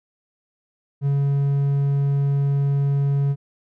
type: tone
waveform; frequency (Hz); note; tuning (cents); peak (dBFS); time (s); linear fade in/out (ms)
triangle; 140.3; C#3; +21; -15; 1.01-3.36; 50
effects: none